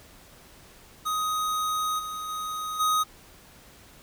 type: tone with level steps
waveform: square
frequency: 1253 Hz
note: D#6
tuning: 12 cents sharp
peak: -26 / -33 / -31 / -22 dBFS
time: 1.05-3.04 s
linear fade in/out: 20 ms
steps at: 1.98 / 2.28 / 2.79 s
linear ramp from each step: 20 ms
effects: pink hiss -52 dBFS RMS until 4.02 s